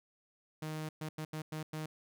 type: tone bursts at uneven times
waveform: sawtooth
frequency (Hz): 155.56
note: D#3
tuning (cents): 0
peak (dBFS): -34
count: 6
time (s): 0.62-0.89 / 1.01-1.09 / 1.18-1.25 / 1.33-1.42 / 1.52-1.63 / 1.73-1.86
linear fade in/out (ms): 5
effects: none